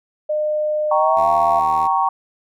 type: tone with pitch glide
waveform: sine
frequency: 607 to 685.3 Hz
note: D#5 to F5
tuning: -43 to -33 cents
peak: -17 dBFS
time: 0.29-1.6 s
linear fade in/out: 10 ms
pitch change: +210 cents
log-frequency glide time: 0.95-1.29 s
type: chord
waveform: sine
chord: G diminished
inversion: none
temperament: equal with one note detuned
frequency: 775.9 / 932.3 / 1108.7 Hz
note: G5 / Bb5 / Db6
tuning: -18 / 0 / 0 cents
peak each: -19 dBFS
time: 0.91-2.09 s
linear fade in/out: 5 ms
type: tone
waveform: 5% pulse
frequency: 77.78 Hz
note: D#2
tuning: in tune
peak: -22 dBFS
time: 1.16-1.88 s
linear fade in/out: 20 ms
effects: none